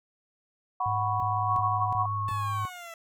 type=chord; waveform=sine; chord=F# suspended fourth; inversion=none; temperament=equal; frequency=740 / 987.8 / 1108.7 Hz; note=F#5 / B5 / C#6; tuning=0 / 0 / 0 cents; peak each=-30 dBFS; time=0.8-2.06 s; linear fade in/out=5 ms
type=tone bursts; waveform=sine; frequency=103.83 Hz; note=G#2; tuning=in tune; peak=-31 dBFS; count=5; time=0.86-2.652 s; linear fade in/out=0 ms; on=340 ms; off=23 ms
type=tone with vibrato; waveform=sine; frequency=1102 Hz; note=C#6; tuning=11 cents flat; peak=-29 dBFS; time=1.47-2.7 s; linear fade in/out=50 ms; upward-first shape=triangle; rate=4.9 Hz; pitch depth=16 cents each way
type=exponential sweep; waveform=15% pulse; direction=down; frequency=880 to 659.3 Hz; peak=-34 dBFS; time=2.28-2.94 s; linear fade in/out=2 ms
effects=none